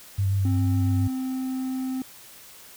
sine tone with vibrato, 98 Hz, G2, in tune, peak -20 dBFS, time 0.18-1.08 s, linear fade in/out 10 ms, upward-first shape square, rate 7.3 Hz, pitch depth 20 cents each way
triangle tone with pitch glide, 263.6 to 260.1 Hz, C4 to C4, +13 to -10 cents, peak -24 dBFS, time 0.45-2.02 s, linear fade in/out 2 ms, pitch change -23 cents, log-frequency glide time 0.72-1.09 s
effects white hiss -47 dBFS RMS until 2.76 s

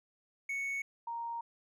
triangle / sine tone pair in turn, 2217 / 932.1 Hz, C#7 / A#5, 0 / 0 cents, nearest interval octave + minor third, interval 1500 cents, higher first, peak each -32 / -36 dBFS, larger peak first, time 0.49-0.82 / 1.07-1.41 s, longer second, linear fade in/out 5 ms, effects none

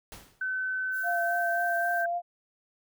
pink noise with exponential decay, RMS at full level -42 dBFS, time 0.12-0.52 s, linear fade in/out 0 ms, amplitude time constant 86 ms
sine tone with pitch glide, 1521 to 1564.7 Hz, F#6 to G6, +47 to -4 cents, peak -28 dBFS, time 0.41-2.06 s, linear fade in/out 5 ms, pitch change +49 cents, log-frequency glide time 0.89-1.83 s
violet noise, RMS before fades -47 dBFS, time 0.91-2.06 s, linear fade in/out 50 ms
sine tone with vibrato, 692 Hz, F5, 16 cents flat, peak -27 dBFS, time 1.03-2.22 s, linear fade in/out 50 ms, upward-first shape sine, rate 3.7 Hz, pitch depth 20 cents each way
effects none

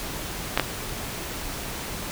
clicks, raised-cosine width 0.3 ms, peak -3 dBFS, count 2, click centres 0.575 / 0.597 s, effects pink hiss -33 dBFS RMS until 2.11 s

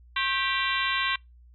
harmonic tone with a mistuned harmonic, 392 Hz, G4, in tune, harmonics 3 / 4 / 5 / 6 / 7 / 8 / 9 / 10, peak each -30 / -31 / -32 / -33 / -33 / -34 / -35 / -35 dBFS, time 0.16-1.16 s, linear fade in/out 5 ms, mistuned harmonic 3, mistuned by -150 cents, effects noise-tail reverb RT60 0.2 s tail -25 dB re dry + added 60 Hz sine -50 dBFS peak until 1.54 s

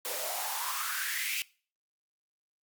white noise with high-pass filter sweep, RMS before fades -34 dBFS, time 0.05-1.42 s, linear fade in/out 0 ms, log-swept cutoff 480 to 2600 Hz, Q 6, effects noise-tail reverb RT60 0.4 s tail -22 dB re dry + Opus 48 kbps

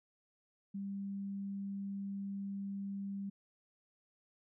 sine tone, 197.9 Hz, G3, 17 cents sharp, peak -38 dBFS, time 0.74-3.3 s, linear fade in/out 10 ms, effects none

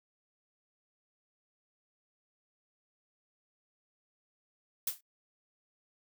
blue noise with exponential decay, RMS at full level -28 dBFS, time 4.87-5.01 s, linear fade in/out 5 ms, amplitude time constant 29 ms, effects noise-tail reverb RT60 0.1 s tail -24 dB re dry

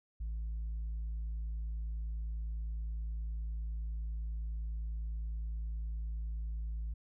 sine tone, 54.9 Hz, A1, 3 cents flat, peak -33 dBFS, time 0.2-6.94 s, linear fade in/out 10 ms, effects tanh soft clip ceiling -34 dBFS

